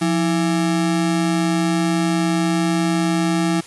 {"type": "ring-modulated tone", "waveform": "square", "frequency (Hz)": 250, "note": "B3", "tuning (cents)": 21, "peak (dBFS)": -14, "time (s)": [0.01, 3.61], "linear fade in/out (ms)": 10, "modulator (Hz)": 74.7, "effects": ["white hiss -40 dBFS RMS until 3.66 s", "resampled to 24000 Hz"]}